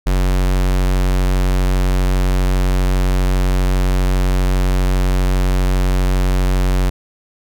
square tone, 46.25 Hz, F#1, in tune, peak -13 dBFS, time 0.06-6.9 s, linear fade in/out 10 ms, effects none

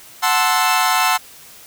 sawtooth chord, F# half-diminished seventh, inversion none, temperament equal, 740 / 880 / 1046.5 / 1318.5 Hz, F#5 / A5 / C6 / E6, 0 / 0 / 0 / 0 cents, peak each -16 dBFS, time 0.22-1.18 s, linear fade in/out 20 ms, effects white hiss -42 dBFS RMS until 1.66 s

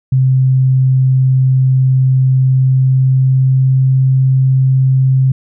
sine tone with pitch glide, 130.81 to 131.87 Hz, C3 to C3, 0 to +14 cents, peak -7 dBFS, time 0.12-5.32 s, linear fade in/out 5 ms, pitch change +14 cents, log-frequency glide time 2.39-4.02 s, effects none

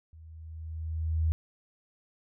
sine tone with level ramp, 80.1 Hz, E2, 49 cents flat, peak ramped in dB -48 to -22 dBFS, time 0.13-1.32 s, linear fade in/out 0 ms, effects none

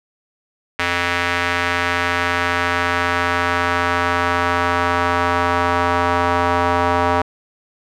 square tone with band-pass filter sweep, 87.31 Hz, F2, in tune, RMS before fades -18 dBFS, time 0.79-7.22 s, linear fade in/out 5 ms, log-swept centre 2000 to 960 Hz, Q 1.5, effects none

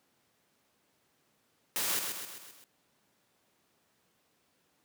white noise with echo, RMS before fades -32 dBFS, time 1.76-1.99 s, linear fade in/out 0 ms, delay 130 ms, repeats 5, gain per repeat -5 dB, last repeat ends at 2.64 s, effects pink hiss -72 dBFS RMS until 4.84 s + high-pass 150 Hz 12 dB/octave

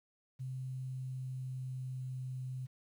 sine tone with pitch glide, 130 to 128.88 Hz, C3 to C3, -11 to -26 cents, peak -38 dBFS, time 0.39-2.67 s, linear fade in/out 20 ms, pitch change -15 cents, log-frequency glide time 0.67-2.14 s, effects 11-bit

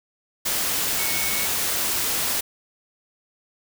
sine tone in noise, 2217 Hz, C#7, in tune, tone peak -30 dBFS, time 0.98-1.46 s, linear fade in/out 10 ms, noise white, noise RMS -24 dBFS, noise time 0.45-2.41 s, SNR -9 dB, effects none

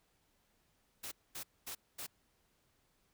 white noise bursts, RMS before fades -44 dBFS, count 4, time 1.03-2.068 s, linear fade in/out 10 ms, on 87 ms, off 230 ms, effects pink hiss -75 dBFS RMS until 3.13 s

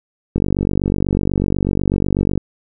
click train, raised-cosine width 3 ms, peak -4 dBFS, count 98, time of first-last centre 0.36-2.377 s, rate 48.1 Hz, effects none

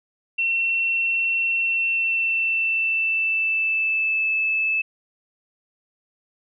sine tone with pitch glide, 2711 to 2617 Hz, E7 to E7, +48 to -13 cents, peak -19 dBFS, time 0.38-4.82 s, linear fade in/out 10 ms, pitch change -61 cents, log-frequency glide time 1.59-4.31 s, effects none

